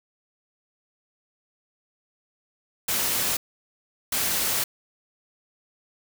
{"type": "noise bursts at uneven times", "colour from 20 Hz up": "white", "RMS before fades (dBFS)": -25, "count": 2, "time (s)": [[2.88, 3.37], [4.12, 4.64]], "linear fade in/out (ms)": 5, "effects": []}